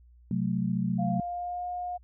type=chord; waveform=sine; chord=F# diminished; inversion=second; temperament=equal; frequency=130.81 / 185 / 220 Hz; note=C3 / F#3 / A3; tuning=0 / 0 / 0 cents; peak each=-32 / -28 / -31 dBFS; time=0.31-1.2 s; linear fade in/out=2 ms
type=tone with pitch glide; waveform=sine; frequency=698.5 to 715.2 Hz; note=F5 to F5; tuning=0 to +41 cents; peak=-31 dBFS; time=0.98-1.98 s; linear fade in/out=20 ms; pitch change=+41 cents; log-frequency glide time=1.13-1.66 s
effects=added 60 Hz sine -53 dBFS peak until 2.03 s